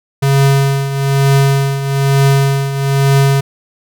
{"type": "tone with tremolo", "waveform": "square", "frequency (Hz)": 137.8, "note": "C#3", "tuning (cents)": -10, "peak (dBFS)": -7, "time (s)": [0.22, 3.41], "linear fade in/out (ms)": 10, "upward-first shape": "triangle", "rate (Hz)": 1.1, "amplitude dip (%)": 70, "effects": []}